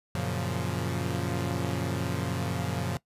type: chord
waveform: sawtooth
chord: Gb major seventh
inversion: none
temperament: equal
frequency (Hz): 92.5 / 116.54 / 138.59 / 174.61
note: Gb2 / Bb2 / Db3 / F3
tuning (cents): 0 / 0 / 0 / 0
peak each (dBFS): -30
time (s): 0.15-2.97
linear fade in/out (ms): 0
effects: noise-tail reverb RT60 0.1 s tail -19 dB re dry + resampled to 32000 Hz